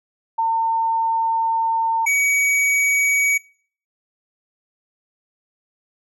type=tone pair in turn; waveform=sine / square; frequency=905 / 2262 Hz; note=A5 / C#7; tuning=+48 / +34 cents; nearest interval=octave + major third; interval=1586 cents; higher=second; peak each=-16 / -16 dBFS; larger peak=neither; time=0.38-2.06 / 2.06-3.38 s; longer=first; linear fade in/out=10 ms; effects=noise-tail reverb RT60 0.5 s tail -23 dB re dry + low-pass 11000 Hz 12 dB/octave